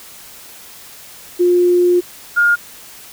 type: tone pair in turn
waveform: sine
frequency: 354.6 / 1418.4 Hz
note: F4 / F6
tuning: +26 / +26 cents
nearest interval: 2 octaves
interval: 2400 cents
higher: second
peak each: -9 dBFS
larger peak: neither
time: 1.39-2.01 / 2.36-2.56 s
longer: first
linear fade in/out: 20 ms
effects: white hiss -38 dBFS RMS until 3.12 s